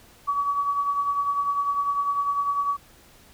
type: tone with tremolo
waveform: sine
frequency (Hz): 1137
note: C#6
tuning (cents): +44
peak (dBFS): -19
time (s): 0.27-2.77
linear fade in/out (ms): 20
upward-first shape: triangle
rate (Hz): 10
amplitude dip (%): 60
effects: pink hiss -53 dBFS RMS until 3.33 s